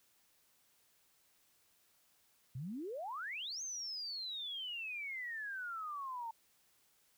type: exponential two-way sweep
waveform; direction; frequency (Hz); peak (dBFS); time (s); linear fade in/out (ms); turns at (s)
sine; up then down; 117.8 to 6450 to 893; -40; 2.55-6.31; 5; 3.62
effects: white hiss -72 dBFS RMS until 7.17 s